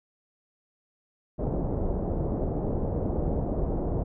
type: low-pass noise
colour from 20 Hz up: pink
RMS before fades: -28 dBFS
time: 1.38-4.04 s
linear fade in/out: 20 ms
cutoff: 670 Hz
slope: 24 dB/octave
effects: none